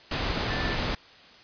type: tone in noise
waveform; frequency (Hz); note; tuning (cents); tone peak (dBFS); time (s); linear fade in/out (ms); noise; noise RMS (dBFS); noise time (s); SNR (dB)
sine; 1760; A6; 0; -34; 0.5-0.75; 5; pink; -28; 0.11-0.95; -9
effects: white hiss -51 dBFS RMS until 1.43 s + resampled to 11025 Hz